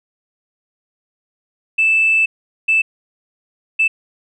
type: tone bursts at uneven times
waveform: sine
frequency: 2637 Hz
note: E7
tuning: in tune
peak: -10 dBFS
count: 3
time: 1.78-2.26 / 2.68-2.82 / 3.79-3.88 s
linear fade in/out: 10 ms
effects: tanh soft clip ceiling -6 dBFS